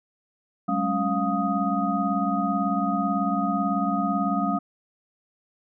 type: tone cluster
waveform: sine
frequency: 191.3 / 209.4 / 276.8 / 703 / 1249 Hz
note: G3 / G#3 / C#4 / F5 / D#6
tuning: -42 / +15 / -2 / +11 / +6 cents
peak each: -28 dBFS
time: 0.68-4.59 s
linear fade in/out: 10 ms
effects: none